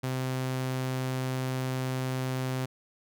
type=tone; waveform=sawtooth; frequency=129.7 Hz; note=C3; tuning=15 cents flat; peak=-25 dBFS; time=0.03-2.66 s; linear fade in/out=10 ms; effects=none